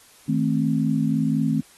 sine chord, A diminished, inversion second, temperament just, 158.4 / 220 / 264 Hz, Eb3 / A3 / C4, +31 / 0 / +16 cents, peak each -23 dBFS, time 0.28-1.61 s, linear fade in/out 10 ms, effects white hiss -52 dBFS RMS until 1.77 s + AAC 32 kbps

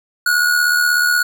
square tone with amplitude modulation, 1453 Hz, F#6, 32 cents flat, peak -11 dBFS, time 0.26-1.23 s, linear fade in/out 5 ms, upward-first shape sine, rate 76.5 Hz, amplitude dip 50%, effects none

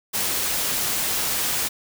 white noise, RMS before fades -24 dBFS, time 0.13-1.69 s, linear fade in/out 20 ms, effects none

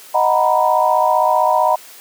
sine chord, B major seventh, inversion first, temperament equal, 622.3 / 740 / 932.3 / 987.8 Hz, D#5 / F#5 / A#5 / B5, 0 / 0 / 0 / 0 cents, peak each -17 dBFS, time 0.14-1.76 s, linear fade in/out 10 ms, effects white hiss -40 dBFS RMS until 2 s + high-pass 300 Hz 12 dB/octave

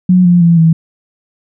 sine tone with pitch steps, 182.1 / 175.49 / 169.12 / 162.98 Hz, F#3 / F3 / E3 / E3, -27 / +9 / +45 / -19 cents, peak -4 dBFS, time 0.09-0.73 s, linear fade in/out 5 ms, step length 160 ms, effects none

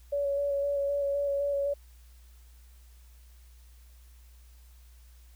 sine tone with vibrato, 565 Hz, C#5, 33 cents sharp, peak -26 dBFS, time 0.12-1.74 s, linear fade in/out 10 ms, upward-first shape square, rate 3.9 Hz, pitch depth 14 cents each way, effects added 60 Hz sine -51 dBFS peak until 5.35 s + white hiss -64 dBFS RMS until 5.35 s

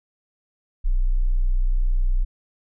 sine tone, 30.85 Hz, B0, 1 cent flat, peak -16 dBFS, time 0.84-2.25 s, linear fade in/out 20 ms, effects none

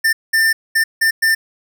square tone bursts at uneven times, 1793 Hz, A6, 32 cents sharp, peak -12 dBFS, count 5, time 0.04-0.13 / 0.33-0.53 / 0.75-0.84 / 1.01-1.11 / 1.22-1.35 s, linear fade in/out 10 ms, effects none

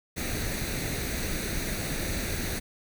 pink noise with comb filter, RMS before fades -31 dBFS, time 0.16-2.6 s, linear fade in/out 20 ms, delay 0.48 ms, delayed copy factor +0.6, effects none

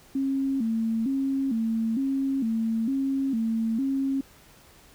sine tone with vibrato, 246.9 Hz, B3, in tune, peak -23 dBFS, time 0.15-4.21 s, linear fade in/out 5 ms, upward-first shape square, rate 1.1 Hz, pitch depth 160 cents each way, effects pink hiss -54 dBFS RMS until 4.94 s

